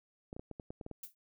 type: clicks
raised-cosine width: 2 ms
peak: -30 dBFS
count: 9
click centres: 0.329 / 0.365 / 0.395 / 0.513 / 0.598 / 0.705 / 0.812 / 0.864 / 0.913 s
type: noise with exponential decay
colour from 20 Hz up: violet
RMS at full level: -40 dBFS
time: 1.03-1.15 s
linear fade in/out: 5 ms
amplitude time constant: 24 ms
effects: none